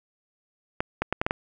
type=clicks; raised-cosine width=0.5 ms; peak=-9 dBFS; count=6; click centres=0.805 / 1.02 / 1.126 / 1.215 / 1.265 / 1.309 s; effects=none